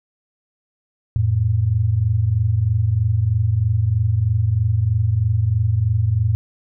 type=tone pair together; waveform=sine; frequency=88.5 / 111.64 Hz; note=F2 / A2; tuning=+23 / +26 cents; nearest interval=major third; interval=403 cents; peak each=-20 / -16 dBFS; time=1.16-6.35 s; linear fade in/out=0 ms; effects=none